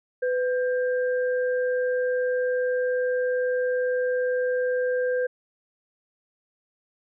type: tone pair together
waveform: sine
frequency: 501 / 1590.6 Hz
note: B4 / G6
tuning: +25 / +25 cents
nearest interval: octave + minor sixth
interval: 2000 cents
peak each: -22 / -32 dBFS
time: 0.22-5.27 s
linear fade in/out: 10 ms
effects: none

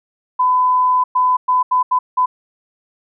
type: tone bursts at uneven times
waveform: sine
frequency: 1006 Hz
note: B5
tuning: 32 cents sharp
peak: -11 dBFS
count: 6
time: 0.39-1.04 / 1.15-1.37 / 1.48-1.63 / 1.71-1.83 / 1.91-1.99 / 2.17-2.26 s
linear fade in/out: 10 ms
effects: none

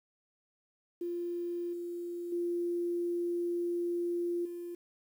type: tone with level steps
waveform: sine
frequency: 347.1 Hz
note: F4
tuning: 11 cents flat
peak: -33 / -36 / -30 / -38 dBFS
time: 1.01-4.75 s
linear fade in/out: 5 ms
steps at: 1.73 / 2.32 / 4.45 s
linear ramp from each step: 5 ms
effects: 10-bit

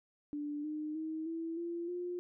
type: tone with pitch steps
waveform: sine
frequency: 293.7 / 304.9 / 316.6 / 328.7 / 341.3 / 354.4 Hz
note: D4 / D#4 / D#4 / E4 / F4 / F4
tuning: 0 / -35 / +30 / -5 / -40 / +25 cents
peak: -36 dBFS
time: 0.33-2.19 s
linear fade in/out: 0 ms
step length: 310 ms
effects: none

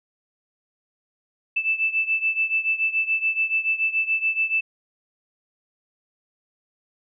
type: beating tone pair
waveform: sine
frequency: 2637 / 2644 Hz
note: E7 / E7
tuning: 0 / +5 cents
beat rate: 7 Hz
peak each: -22 / -25 dBFS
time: 1.56-4.61 s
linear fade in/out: 10 ms
effects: none

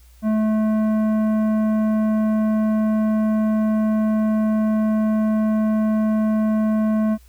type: tone with tanh clipping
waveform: sine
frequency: 216.7 Hz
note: A3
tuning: 26 cents flat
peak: -18 dBFS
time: 0.22-7.18 s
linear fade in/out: 50 ms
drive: 12 dB
effects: added 60 Hz sine -46 dBFS peak until 7.28 s + white hiss -57 dBFS RMS until 7.28 s

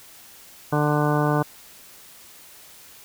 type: harmonic tone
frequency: 148.7 Hz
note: D3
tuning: 22 cents sharp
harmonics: 1 / 2 / 3 / 4 / 5 / 6 / 7 / 8 / 10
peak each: -22 / -25 / -27 / -28 / -29 / -30 / -30 / -31 / -32 dBFS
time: 0.72-1.43 s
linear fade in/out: 10 ms
effects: white hiss -47 dBFS RMS until 3.04 s

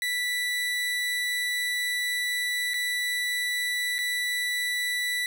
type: tone with dropouts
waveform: 30% pulse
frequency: 1969 Hz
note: B6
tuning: 6 cents flat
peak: -23 dBFS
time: 0.02-5.26 s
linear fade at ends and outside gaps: 1 ms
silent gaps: 2.736-2.741 / 3.983-3.988 s
effects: none

